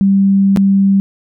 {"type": "tone with dropouts", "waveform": "sine", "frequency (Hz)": 196, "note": "G3", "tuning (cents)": 0, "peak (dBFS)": -7, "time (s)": [0.01, 1], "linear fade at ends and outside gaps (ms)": 0, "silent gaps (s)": [0.562, 0.572], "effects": []}